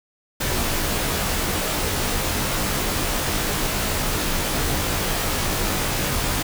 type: noise with comb filter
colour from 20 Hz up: pink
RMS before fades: -23 dBFS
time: 0.4-6.43 s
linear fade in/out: 10 ms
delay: 18 ms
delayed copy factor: -0.8
effects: none